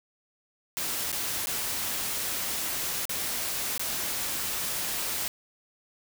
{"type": "noise with dropouts", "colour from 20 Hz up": "white", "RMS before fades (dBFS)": -31, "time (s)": [0.77, 5.28], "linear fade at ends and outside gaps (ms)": 0, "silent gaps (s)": [[1.117, 1.127], [1.458, 1.47], [3.054, 3.094], [3.778, 3.795]], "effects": []}